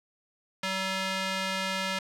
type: tone with band-pass filter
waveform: square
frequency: 190.4 Hz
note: F#3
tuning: 50 cents sharp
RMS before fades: -31 dBFS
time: 0.63-1.99 s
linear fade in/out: 5 ms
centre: 2800 Hz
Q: 0.74
effects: none